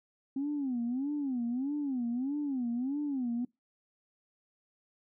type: tone with vibrato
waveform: sine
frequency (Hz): 263.4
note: C4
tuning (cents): +12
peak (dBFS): -29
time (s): 0.36-3.45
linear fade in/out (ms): 5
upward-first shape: sine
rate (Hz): 1.6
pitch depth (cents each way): 200
effects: noise-tail reverb RT60 0.2 s tail -23 dB re dry + tanh soft clip ceiling -26 dBFS